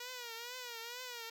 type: tone with vibrato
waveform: 5% pulse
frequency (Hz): 480.6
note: B4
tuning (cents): -47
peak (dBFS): -32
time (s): 0-1.3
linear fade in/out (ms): 5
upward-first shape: triangle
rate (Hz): 2.2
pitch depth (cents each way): 110
effects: none